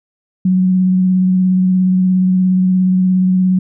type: tone with vibrato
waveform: sine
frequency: 185 Hz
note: F#3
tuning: in tune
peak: -9 dBFS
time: 0.45-3.59 s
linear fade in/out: 5 ms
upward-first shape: sine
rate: 17 Hz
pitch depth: 17 cents each way
effects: none